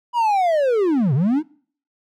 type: linear two-way sweep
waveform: triangle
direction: down then up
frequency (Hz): 984 to 120.9 to 327.2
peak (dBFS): -13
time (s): 0.13-1.43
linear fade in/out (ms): 50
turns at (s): 1.14
effects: noise-tail reverb RT60 0.5 s tail -24 dB re dry